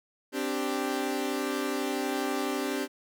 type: chord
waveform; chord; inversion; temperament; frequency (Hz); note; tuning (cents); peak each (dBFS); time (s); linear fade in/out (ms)
sawtooth; C suspended second; none; equal; 261.6 / 293.7 / 392; C4 / D4 / G4; 0 / 0 / 0; -29; 0.32-2.88; 50
effects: none